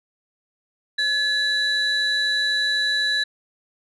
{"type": "tone pair together", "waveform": "sine", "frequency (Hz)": [1708, 3956], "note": ["G#6", "B7"], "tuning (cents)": [48, 2], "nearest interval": "octave + minor third", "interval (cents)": 1454, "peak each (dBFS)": -20, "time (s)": [0.98, 3.24], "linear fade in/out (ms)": 10, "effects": ["tanh soft clip ceiling -15 dBFS"]}